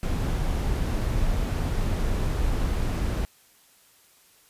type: noise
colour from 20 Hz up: brown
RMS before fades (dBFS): -25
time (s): 0.03-3.25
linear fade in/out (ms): 0
effects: white hiss -58 dBFS RMS until 4.49 s + resampled to 32000 Hz